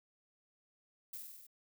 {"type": "noise with echo", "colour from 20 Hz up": "violet", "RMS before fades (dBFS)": -45, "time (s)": [1.13, 1.18], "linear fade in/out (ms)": 5, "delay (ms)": 48, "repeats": 6, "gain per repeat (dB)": -2, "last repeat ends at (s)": 1.468, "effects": []}